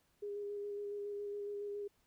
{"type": "tone with vibrato", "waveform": "sine", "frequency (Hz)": 408.6, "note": "G#4", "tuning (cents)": -28, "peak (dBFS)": -39, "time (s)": [0.22, 1.88], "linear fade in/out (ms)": 10, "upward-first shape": "square", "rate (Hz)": 7.2, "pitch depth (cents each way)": 12, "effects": ["pink hiss -75 dBFS RMS until 2.06 s"]}